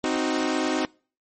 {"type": "chord", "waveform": "sawtooth", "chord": "C diminished", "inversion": "none", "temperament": "equal", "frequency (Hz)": [261.6, 311.1, 370], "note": ["C4", "Eb4", "Gb4"], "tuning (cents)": [0, 0, 0], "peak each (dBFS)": [-23, -22, -25], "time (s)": [0.04, 0.85], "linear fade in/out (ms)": 0, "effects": ["noise-tail reverb RT60 0.4 s tail -25 dB re dry", "MP3 32 kbps"]}